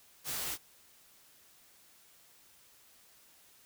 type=noise with comb filter; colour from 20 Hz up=white; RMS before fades=-37 dBFS; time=0.24-0.58 s; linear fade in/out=50 ms; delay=18 ms; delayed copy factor=-1; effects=white hiss -62 dBFS RMS until 3.65 s